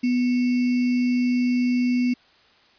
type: tone with sample-and-hold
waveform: sine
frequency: 246.9 Hz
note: B3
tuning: in tune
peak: -18 dBFS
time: 0.03-2.14 s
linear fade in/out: 10 ms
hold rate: 2450 Hz
effects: white hiss -56 dBFS RMS until 2.78 s + resampled to 11025 Hz